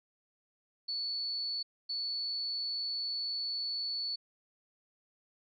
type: tone bursts at uneven times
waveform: sine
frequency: 4442 Hz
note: C#8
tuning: 3 cents sharp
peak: -33 dBFS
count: 2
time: 0.88-1.63 / 1.89-4.16 s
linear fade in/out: 10 ms
effects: none